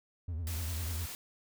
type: tone with vibrato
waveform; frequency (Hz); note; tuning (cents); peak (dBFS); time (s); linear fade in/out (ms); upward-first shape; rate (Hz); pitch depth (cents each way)
triangle; 82.41; E2; 0; -32; 0.28-1.06; 5; triangle; 10; 160
type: noise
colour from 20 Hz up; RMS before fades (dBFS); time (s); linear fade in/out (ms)
white; -43; 0.47-1.15; 0
effects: none